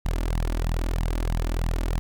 sawtooth tone with flanger, 41.2 Hz, E1, in tune, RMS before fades -25 dBFS, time 0.05-1.99 s, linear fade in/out 0 ms, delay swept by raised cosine 1 to 3.5 ms, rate 3.1 Hz, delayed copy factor +0.75, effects none

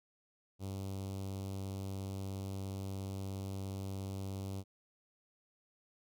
sawtooth tone with notch filter, 97 Hz, G2, 18 cents flat, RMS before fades -41 dBFS, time 0.59-4.64 s, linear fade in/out 50 ms, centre 1700 Hz, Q 0.55, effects none

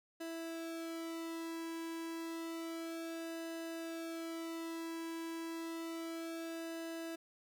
sawtooth tone with flanger, 329.6 Hz, E4, in tune, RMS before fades -43 dBFS, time 0.2-7.16 s, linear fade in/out 10 ms, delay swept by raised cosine 0.89 to 1.41 ms, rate 0.3 Hz, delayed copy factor -0.85, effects none

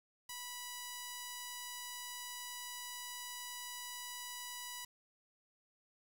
5% pulse tone, 981 Hz, B5, 12 cents flat, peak -32 dBFS, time 0.29-4.85 s, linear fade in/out 5 ms, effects 10-bit

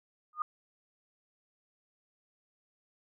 sine tone with exponential growth, 1224 Hz, D#6, 29 cents flat, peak -25 dBFS, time 0.33-0.42 s, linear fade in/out 2 ms, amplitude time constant 19 ms, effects none

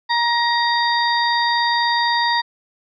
harmonic tone with a mistuned harmonic, 944 Hz, A#5, 22 cents sharp, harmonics 1 / 2 / 4 / 5, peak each -18 / -21 / -24 / -25 dBFS, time 0.09-2.42 s, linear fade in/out 20 ms, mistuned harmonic 4, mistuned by -35 cents, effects none

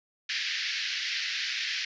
pink band-pass noise, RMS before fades -32 dBFS, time 0.29-1.85 s, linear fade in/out 5 ms, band 1700 to 5500 Hz, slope 48 dB/octave, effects resampled to 16000 Hz

